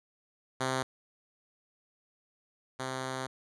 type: tone pair in turn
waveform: 5% pulse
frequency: 130.81 / 130.81 Hz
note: C3 / C3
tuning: 0 / 0 cents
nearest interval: unison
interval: 0 cents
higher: neither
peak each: -18 / -23 dBFS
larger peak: first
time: 0.6-0.83 / 2.79-3.27 s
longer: second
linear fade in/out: 10 ms
effects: resampled to 24000 Hz